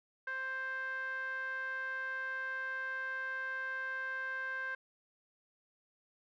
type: tone with low-pass filter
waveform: 5% pulse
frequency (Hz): 525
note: C5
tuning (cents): +6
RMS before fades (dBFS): -39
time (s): 0.27-4.75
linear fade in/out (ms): 5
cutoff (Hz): 1500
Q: 7.7
effects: none